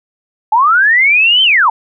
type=linear two-way sweep; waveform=sine; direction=up then down; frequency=830.6 to 3136 to 830.6 Hz; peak=-6 dBFS; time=0.52-1.7 s; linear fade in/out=5 ms; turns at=1.43 s; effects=none